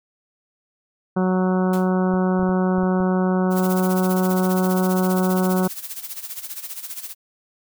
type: harmonic tone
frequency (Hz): 185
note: F#3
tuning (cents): 0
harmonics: 1 / 2 / 3 / 4 / 5 / 6 / 7 / 8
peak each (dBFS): -18 / -24 / -28 / -30 / -32 / -34 / -35 / -36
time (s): 1.16-5.68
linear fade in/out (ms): 10
type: noise with exponential decay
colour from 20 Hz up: white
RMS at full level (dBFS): -33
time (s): 1.73-1.92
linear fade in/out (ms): 5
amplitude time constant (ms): 40
type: clicks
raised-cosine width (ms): 5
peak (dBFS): -24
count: 7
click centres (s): 2.139 / 2.396 / 2.431 / 2.493 / 2.783 / 2.834 / 3.003
type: noise with tremolo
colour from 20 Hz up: blue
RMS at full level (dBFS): -30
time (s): 3.5-7.15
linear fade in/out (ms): 50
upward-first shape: sine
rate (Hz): 15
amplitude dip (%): 75
effects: none